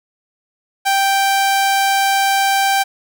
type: tone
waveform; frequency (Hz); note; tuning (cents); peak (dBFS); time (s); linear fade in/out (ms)
sawtooth; 784; G5; 0; -9; 0.85-2.84; 20
effects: none